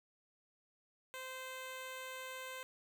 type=tone; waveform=10% pulse; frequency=518 Hz; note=C5; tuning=17 cents flat; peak=-36 dBFS; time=1.14-2.63 s; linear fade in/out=0 ms; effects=none